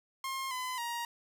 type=tone with pitch steps; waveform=sawtooth; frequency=1067 / 1013 / 943 Hz; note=C6 / B5 / A#5; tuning=+34 / +44 / +20 cents; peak=-31 dBFS; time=0.24-1.05 s; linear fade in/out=2 ms; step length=270 ms; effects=none